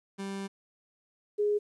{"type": "tone pair in turn", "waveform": ["30% pulse", "sine"], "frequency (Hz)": [196, 415.3], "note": ["G3", "G#4"], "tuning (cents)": [0, 0], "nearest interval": "octave + minor second", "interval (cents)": 1300, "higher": "second", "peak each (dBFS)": [-32, -24], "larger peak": "second", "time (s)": [[0.18, 0.48], [1.38, 1.59]], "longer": "first", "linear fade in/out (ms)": 20, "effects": ["resampled to 24000 Hz", "11-bit"]}